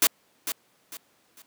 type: noise with echo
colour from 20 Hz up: white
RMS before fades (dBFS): -19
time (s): 0.02-0.07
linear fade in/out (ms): 2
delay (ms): 450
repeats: 3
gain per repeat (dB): -10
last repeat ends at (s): 1.42
effects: pink hiss -64 dBFS RMS until 1.46 s + high-pass 200 Hz 12 dB/octave